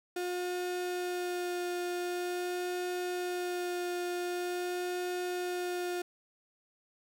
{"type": "tone with vibrato", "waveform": "35% pulse", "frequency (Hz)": 356.8, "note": "F4", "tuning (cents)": 37, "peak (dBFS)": -31, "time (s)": [0.16, 6.02], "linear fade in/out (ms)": 5, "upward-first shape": "sine", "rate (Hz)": 0.45, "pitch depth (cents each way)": 12, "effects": []}